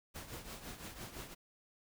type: noise with tremolo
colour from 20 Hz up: pink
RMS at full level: -45 dBFS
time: 0.14-1.35 s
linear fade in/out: 20 ms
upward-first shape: triangle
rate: 5.9 Hz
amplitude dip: 70%
effects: none